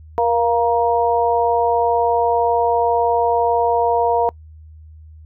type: tone cluster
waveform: sine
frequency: 473.1 / 695 / 943 Hz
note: A#4 / F5 / A#5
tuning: +26 / -9 / +20 cents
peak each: -18 dBFS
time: 0.18-4.29 s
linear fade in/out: 0 ms
effects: noise-tail reverb RT60 0.1 s tail -25 dB re dry + added 78 Hz sine -38 dBFS peak until 5.25 s